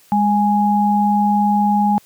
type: tone pair together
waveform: sine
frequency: 205.1 / 830.6 Hz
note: G#3 / G#5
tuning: -21 / 0 cents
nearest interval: 2 octaves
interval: 2421 cents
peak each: -15 dBFS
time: 0.12-1.98 s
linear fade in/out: 0 ms
effects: white hiss -51 dBFS RMS until 2.05 s + high-pass 100 Hz 12 dB/octave